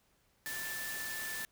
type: tone in noise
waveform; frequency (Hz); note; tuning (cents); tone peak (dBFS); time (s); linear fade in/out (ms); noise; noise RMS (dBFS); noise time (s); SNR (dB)
sine; 1760; A6; 0; -40; 0.46-1.45; 0; white; -42; 0.46-1.45; -1
effects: pink hiss -72 dBFS RMS until 1.51 s